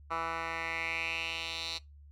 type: tone with band-pass filter sweep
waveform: 10% pulse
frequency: 164.81 Hz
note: E3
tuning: in tune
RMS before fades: -36 dBFS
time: 0.1-1.79 s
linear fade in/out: 20 ms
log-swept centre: 1300 to 4100 Hz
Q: 4
effects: noise-tail reverb RT60 0.2 s tail -22 dB re dry + added 72 Hz sine -51 dBFS peak until 2.11 s